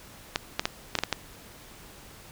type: clicks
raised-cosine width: 0.2 ms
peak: -7 dBFS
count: 7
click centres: 0.359 / 0.595 / 0.655 / 0.953 / 0.988 / 1.036 / 1.127 s
effects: pink hiss -49 dBFS RMS until 2.31 s